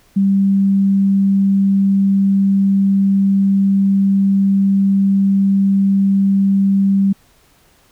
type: tone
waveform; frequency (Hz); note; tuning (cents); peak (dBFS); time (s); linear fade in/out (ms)
sine; 196; G3; 0; -10; 0.16-7.13; 10
effects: pink hiss -53 dBFS RMS until 7.91 s